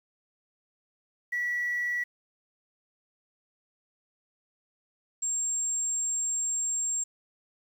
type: tone pair in turn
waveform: sine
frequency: 1943 / 7455 Hz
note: B6 / A#8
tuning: -29 / -1 cents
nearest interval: octave + major seventh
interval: 2328 cents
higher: second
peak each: -26 dBFS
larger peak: neither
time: 1.32-2.04 / 5.22-7.04 s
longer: second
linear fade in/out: 10 ms
effects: tanh soft clip ceiling -22 dBFS + 9-bit